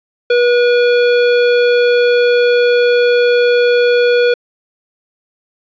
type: tone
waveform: square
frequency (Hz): 484.7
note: B4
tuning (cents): -32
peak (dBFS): -9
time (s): 0.3-4.34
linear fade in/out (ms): 5
effects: resampled to 11025 Hz + 8-bit